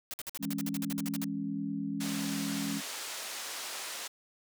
white noise bursts, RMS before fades -39 dBFS, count 15, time 0.11-1.243 s, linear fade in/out 0 ms, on 27 ms, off 52 ms
sine chord, C# minor, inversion first, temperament just, 166.31 / 207.9 / 277.2 Hz, E3 / G#3 / C#4, +16 / +2 / 0 cents, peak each -40 / -36 / -35 dBFS, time 0.39-2.82 s, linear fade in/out 50 ms
white band-pass noise, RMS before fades -40 dBFS, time 2-4.08 s, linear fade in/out 10 ms, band 430 to 7900 Hz, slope 12 dB/octave
effects none

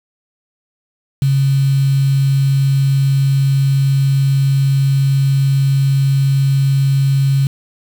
sine tone with quantisation, 136.8 Hz, C#3, 23 cents flat, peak -10 dBFS, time 1.22-7.47 s, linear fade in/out 2 ms, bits 5, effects none

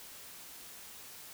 silence, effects white hiss -50 dBFS RMS until 1.33 s

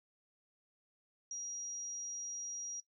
sine tone, 5730 Hz, F8, 44 cents sharp, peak -39 dBFS, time 1.31-2.8 s, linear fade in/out 2 ms, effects noise-tail reverb RT60 0.1 s tail -20 dB re dry

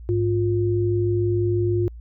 sine tone pair together, 104.2 / 352.2 Hz, G#2 / F4, +6 / +15 cents, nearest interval octave + major sixth, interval 2109 cents, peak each -21 dBFS, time 0.09-1.88 s, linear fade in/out 0 ms, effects added 58 Hz sine -36 dBFS peak until 2 s

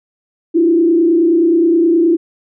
sine tone with frequency modulation, 335.6 Hz, E4, 31 cents sharp, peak -8 dBFS, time 0.54-2.17 s, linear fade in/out 20 ms, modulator 29.5 Hz, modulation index 0.72, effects none

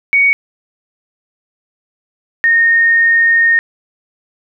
sine tone pair in turn, 2238 / 1843.5 Hz, C#7 / A#6, +16 / -20 cents, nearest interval minor third, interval 336 cents, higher first, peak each -7 / -7 dBFS, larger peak neither, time 0.13-0.33 / 2.44-3.59 s, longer second, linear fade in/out 0 ms, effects none

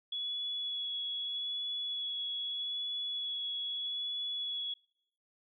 sine tone with vibrato, 3381 Hz, G#7, 30 cents sharp, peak -34 dBFS, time 0.12-4.74 s, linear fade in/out 5 ms, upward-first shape sine, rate 0.8 Hz, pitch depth 12 cents each way, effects noise-tail reverb RT60 0.7 s tail -24 dB re dry

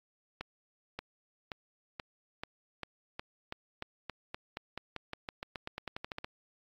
accelerating click train, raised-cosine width 0.3 ms, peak -22 dBFS, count 26, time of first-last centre 0.41-6.245 s, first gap 580 ms, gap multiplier 0.91, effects AAC 48 kbps

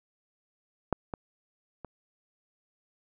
clicks, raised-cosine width 1 ms, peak -11 / -20 / -26 dBFS, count 3, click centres 0.927 / 1.138 / 1.847 s, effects none

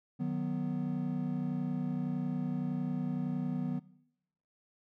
triangle chord, B major, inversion first, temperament just, 154.34 / 185.21 / 246.9 Hz, D#3 / F#3 / B3, -14 / +2 / 0 cents, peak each -34 / -34 / -33 dBFS, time 0.19-3.8 s, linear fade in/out 20 ms, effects noise-tail reverb RT60 0.8 s tail -20 dB re dry

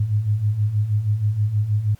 sine beating tone pair, 101.1 / 107.4 Hz, G#2 / A2, -46 / -41 cents, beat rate 6.3 Hz, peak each -24 / -18 dBFS, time 0-1.95 s, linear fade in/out 5 ms, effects pink hiss -56 dBFS RMS until 1.99 s + MP3 96 kbps

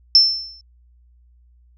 sine tone with exponential decay, 5330 Hz, E8, 18 cents sharp, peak -5 dBFS, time 0.15-0.61 s, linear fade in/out 1 ms, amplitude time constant 100 ms, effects added 60 Hz sine -50 dBFS peak until 1.77 s

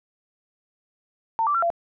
sine tone with pitch steps, 900 / 1168 / 1359 / 682 Hz, A5 / D6 / F6 / F5, +39 / -10 / -48 / -41 cents, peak -19 dBFS, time 1.39-1.702 s, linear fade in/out 0 ms, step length 78 ms, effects none

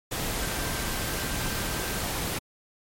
sine tone in noise, 1568 Hz, G6, in tune, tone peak -40 dBFS, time 0.41-2 s, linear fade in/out 10 ms, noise pink, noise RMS -30 dBFS, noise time 0.11-2.39 s, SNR -13 dB, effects MP3 64 kbps

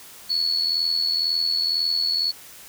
sine tone with amplitude modulation, 4400 Hz, C#8, 14 cents flat, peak -17 dBFS, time 0.29-2.32 s, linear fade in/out 20 ms, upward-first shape sine, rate 82 Hz, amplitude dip 60%, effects white hiss -44 dBFS RMS until 2.68 s

